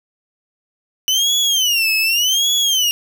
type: tone with vibrato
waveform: 30% pulse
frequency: 2961 Hz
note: F#7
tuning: 1 cent sharp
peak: -11 dBFS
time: 1.08-2.91 s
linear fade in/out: 0 ms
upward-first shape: sine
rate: 0.86 Hz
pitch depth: 230 cents each way
effects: none